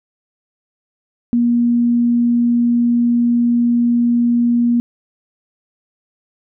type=tone; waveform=sine; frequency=238.2 Hz; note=A#3; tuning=38 cents sharp; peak=-11 dBFS; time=1.33-4.8 s; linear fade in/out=0 ms; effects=none